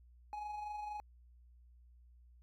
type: tone with amplitude modulation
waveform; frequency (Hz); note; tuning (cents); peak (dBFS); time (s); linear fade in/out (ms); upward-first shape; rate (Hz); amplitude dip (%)
triangle; 838; G#5; +15; -37; 0.33-1; 0; sine; 24.2; 40
effects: added 60 Hz sine -59 dBFS peak until 2.42 s